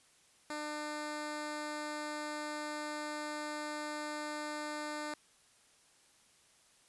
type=tone; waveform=10% pulse; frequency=300 Hz; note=D4; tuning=37 cents sharp; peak=-30 dBFS; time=0.5-5.14 s; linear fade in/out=2 ms; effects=white hiss -66 dBFS RMS until 6.88 s + resampled to 24000 Hz